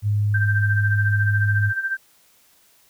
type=tone; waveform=sine; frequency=103.83 Hz; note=G#2; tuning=in tune; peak=-17 dBFS; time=0.02-1.73 s; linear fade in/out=50 ms
type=tone with tremolo; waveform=sine; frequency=1568 Hz; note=G6; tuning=in tune; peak=-19 dBFS; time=0.34-1.97 s; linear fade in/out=5 ms; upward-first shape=sine; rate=14 Hz; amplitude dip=70%
effects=white hiss -57 dBFS RMS until 2.89 s